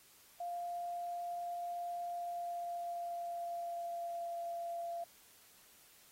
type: tone with pitch glide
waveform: sine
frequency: 698.5 to 685.3 Hz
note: F5 to F5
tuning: 0 to -33 cents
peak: -38 dBFS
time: 0.4-5.04 s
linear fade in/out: 5 ms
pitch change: -33 cents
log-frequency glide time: 2.03-4.39 s
effects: white hiss -63 dBFS RMS until 6.11 s + AAC 48 kbps